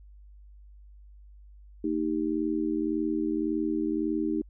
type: tone with amplitude modulation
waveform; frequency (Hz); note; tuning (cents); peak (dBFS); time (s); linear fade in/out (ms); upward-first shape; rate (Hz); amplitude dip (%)
sine; 311.1; D#4; 0; -21; 1.84-4.42; 5; sine; 81.8; 100
effects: added 50 Hz sine -48 dBFS peak until 4.49 s